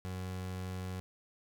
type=tone; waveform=30% pulse; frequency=92.5 Hz; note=F#2; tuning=in tune; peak=-35 dBFS; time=0.05-1 s; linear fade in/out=0 ms; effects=none